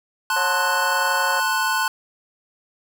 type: chord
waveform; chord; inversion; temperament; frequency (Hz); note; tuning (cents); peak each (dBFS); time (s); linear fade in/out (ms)
square; F# diminished; first; equal; 880 / 1046.5 / 1480; A5 / C6 / F#6; 0 / 0 / 0; -25 / -25 / -23; 0.3-1.88; 2
type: harmonic tone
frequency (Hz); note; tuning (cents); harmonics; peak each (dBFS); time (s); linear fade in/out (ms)
182.3; F#3; -25; 3 / 4 / 5 / 6 / 7 / 8 / 9 / 10; -29 / -31 / -33 / -35 / -36 / -37 / -38 / -39; 0.36-1.4; 5
effects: none